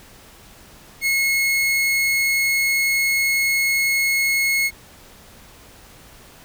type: tone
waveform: 40% pulse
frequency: 2174 Hz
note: C#7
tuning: 34 cents flat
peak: -16 dBFS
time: 1.01-4.71 s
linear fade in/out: 50 ms
effects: pink hiss -46 dBFS RMS until 6.44 s